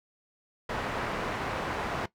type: low-pass noise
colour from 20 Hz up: white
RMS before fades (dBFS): -33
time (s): 0.69-2.06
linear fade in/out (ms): 5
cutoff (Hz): 1300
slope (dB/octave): 12
effects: noise-tail reverb RT60 0.1 s tail -17 dB re dry